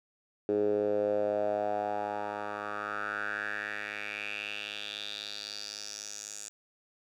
10% pulse tone with band-pass filter sweep, 103.83 Hz, G#2, in tune, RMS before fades -34 dBFS, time 0.49-6.49 s, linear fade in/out 0 ms, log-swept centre 390 to 7300 Hz, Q 4.6, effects none

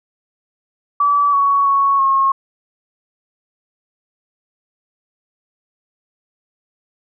sine tone with pitch steps, 1151 / 1119 / 1109 / 1084 Hz, D6 / C#6 / C#6 / C#6, -35 / +16 / 0 / -39 cents, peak -11 dBFS, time 1-2.32 s, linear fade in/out 5 ms, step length 330 ms, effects none

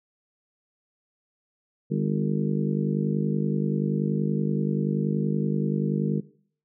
harmonic tone with a mistuned harmonic, 50.5 Hz, G#1, 48 cents flat, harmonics 3 / 4 / 5 / 6 / 7 / 8 / 9, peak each -26 / -27 / -35 / -39 / -34 / -38 / -34 dBFS, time 1.9-6.21 s, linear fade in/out 20 ms, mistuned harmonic 7, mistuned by -23 cents, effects noise-tail reverb RT60 0.5 s tail -17 dB re dry

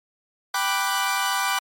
sawtooth chord, G major seventh, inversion none, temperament equal, 784 / 987.8 / 1174.7 / 1480 Hz, G5 / B5 / D6 / F#6, 0 / 0 / 0 / 0 cents, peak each -24 / -23 / -23 / -24 dBFS, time 0.54-1.59 s, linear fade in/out 5 ms, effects MP3 64 kbps

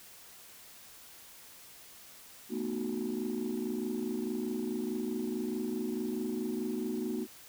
sine chord, B dominant seventh, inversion third, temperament just, 222.2 / 246.9 / 308.7 / 370.4 Hz, A3 / B3 / D#4 / F#4, +17 / 0 / -14 / +2 cents, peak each -36 / -36 / -38 / -36 dBFS, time 2.49-7.27 s, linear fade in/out 50 ms, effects tanh soft clip ceiling -26 dBFS + white hiss -53 dBFS RMS until 7.48 s

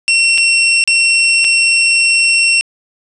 sawtooth tone with dropouts, 2721 Hz, F7, 46 cents flat, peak -5 dBFS, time 0.08-2.61 s, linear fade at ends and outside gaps 0 ms, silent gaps 0.377-0.381 / 0.839-0.876 / 1.444-1.448 s, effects resampled to 22050 Hz + 7-bit

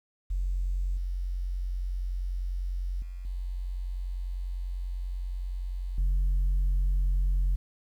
sine tone with level steps, 45.14 Hz, F#1, 42 cents flat, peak -25 / -28 / -35 / -30 / -20 dBFS, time 0.3-7.56 s, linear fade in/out 10 ms, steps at 0.97 / 3.02 / 3.25 / 5.98 s, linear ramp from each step 2 ms, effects tanh soft clip ceiling -21 dBFS + 10-bit

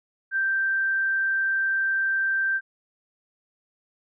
sine tone, 1568 Hz, G6, in tune, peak -21 dBFS, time 0.31-2.61 s, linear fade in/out 50 ms, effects none

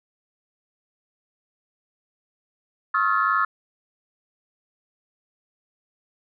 sine tone cluster, 1090 / 1277 / 1380 / 1730 Hz, C#6 / D#6 / F6 / A6, -29 / +45 / -21 / -30 cents, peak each -24 / -22 / -23 / -27 dBFS, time 2.94-3.45 s, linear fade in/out 5 ms, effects tanh soft clip ceiling -8 dBFS

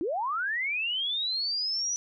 sine linear sweep, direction up, 294.5 to 5940 Hz, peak -27 dBFS, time 0.01-1.96 s, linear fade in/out 0 ms, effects none

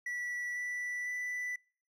triangle tone with pitch steps, 1952 / 1966.7 / 1981.5 Hz, B6 / B6 / B6, -21 / -8 / +5 cents, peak -33 dBFS, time 0.06-1.56 s, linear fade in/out 5 ms, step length 500 ms, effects noise-tail reverb RT60 0.5 s tail -26 dB re dry

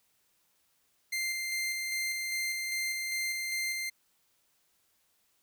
sawtooth tone with tremolo, 2093 Hz, C7, in tune, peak -27 dBFS, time 1.12-3.9 s, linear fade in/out 10 ms, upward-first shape square, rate 2.5 Hz, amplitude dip 25%, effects white hiss -72 dBFS RMS until 5.42 s

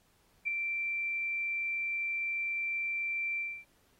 sine tone with ADSR envelope, 2349 Hz, D7, in tune, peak -26 dBFS, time 0.45-3.65 s, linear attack 30 ms, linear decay 3 ms, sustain -5 dB, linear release 270 ms, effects pink hiss -69 dBFS RMS until 3.99 s + AAC 48 kbps

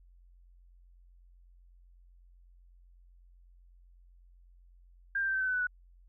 sine tone with pitch steps, 1598 / 1579.6 / 1561.5 / 1543.6 / 1525.8 / 1508.3 / 1491 / 1473.9 Hz, G6 / G6 / G6 / G6 / G6 / F#6 / F#6 / F#6, +33 / +13 / -7 / -27 / -47 / +33 / +13 / -7 cents, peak -28 dBFS, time 5.15-5.67 s, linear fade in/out 5 ms, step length 65 ms, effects added 44 Hz sine -56 dBFS peak until 6.08 s

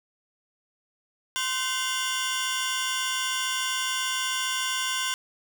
25% pulse tone cluster, 1043 / 1531 / 2819 / 3473 Hz, C6 / G6 / F7 / A7, -6 / -41 / +16 / -23 cents, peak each -28 dBFS, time 1.36-5.14 s, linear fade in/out 0 ms, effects none

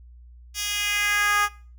10% pulse tone with high-pass filter sweep, 412.1 Hz, G#4, 13 cents flat, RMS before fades -23 dBFS, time 0.54-1.49 s, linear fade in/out 50 ms, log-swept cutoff 4100 to 1100 Hz, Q 2, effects noise-tail reverb RT60 0.4 s tail -21 dB re dry + added 60 Hz sine -44 dBFS peak until 1.78 s

